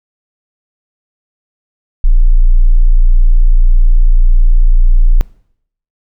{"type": "tone", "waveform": "sine", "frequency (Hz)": 29.14, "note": "A#0", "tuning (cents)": 0, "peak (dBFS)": -3, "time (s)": [2.04, 5.21], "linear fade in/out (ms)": 0, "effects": ["noise-tail reverb RT60 0.7 s tail -22 dB re dry"]}